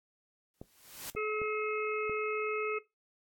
white noise with exponential growth, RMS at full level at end -39 dBFS, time 0.54-1.1 s, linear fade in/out 0 ms, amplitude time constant 120 ms
clicks, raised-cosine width 2 ms, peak -30 dBFS, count 4, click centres 0.615 / 1.15 / 1.417 / 2.096 s
harmonic tone, 428.2 Hz, A4, 47 cents flat, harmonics 1 / 3 / 5 / 6, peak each -33 / -38 / -40 / -41 dBFS, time 1.16-2.79 s, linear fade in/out 10 ms
effects noise-tail reverb RT60 0.2 s tail -17 dB re dry + AAC 64 kbps

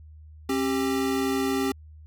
square tone pair together, 269.4 / 392.3 Hz, C#4 / G4, -49 / +1 cents, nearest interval perfect fifth, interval 650 cents, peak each -26 / -28 dBFS, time 0.49-1.72 s, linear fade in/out 5 ms, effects added 77 Hz sine -44 dBFS peak until 2.06 s

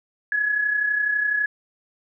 sine tone pair together, 1661.2 / 1693.2 Hz, G#6 / G#6, 0 / +33 cents, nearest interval unison, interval 33 cents, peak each -28 / -20 dBFS, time 0.32-1.46 s, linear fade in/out 2 ms, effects none

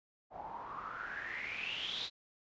white noise with low-pass filter sweep, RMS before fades -42 dBFS, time 0.3-2.1 s, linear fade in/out 50 ms, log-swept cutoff 740 to 4000 Hz, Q 9.1, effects resampled to 16000 Hz

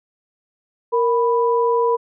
sine tone pair together, 466.2 / 987.8 Hz, A#4 / B5, 0 / 0 cents, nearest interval octave + minor second, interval 1300 cents, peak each -16 / -19 dBFS, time 0.92-1.97 s, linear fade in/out 20 ms, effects none

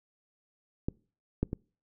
clicks, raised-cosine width 3 ms, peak -17 / -14 / -20 dBFS, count 3, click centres 0.885 / 1.43 / 1.531 s, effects noise-tail reverb RT60 0.4 s tail -25 dB re dry

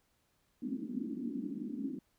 white band-pass noise, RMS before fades -39 dBFS, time 0.62-1.99 s, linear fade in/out 5 ms, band 210 to 290 Hz, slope 48 dB/octave, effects pink hiss -75 dBFS RMS until 2.18 s

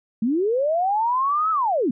sine linear two-way sweep, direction up then down, 207.7 to 1318.5 to 207.7 Hz, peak -18 dBFS, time 0.22-1.91 s, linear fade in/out 5 ms, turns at 1.51 s, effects none

